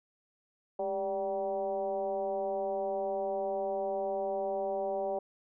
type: tone with frequency modulation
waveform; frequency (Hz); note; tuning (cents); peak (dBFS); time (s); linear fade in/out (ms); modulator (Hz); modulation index
sine; 583; D5; -13; -30; 0.79-5.19; 5; 188; 1.1
effects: none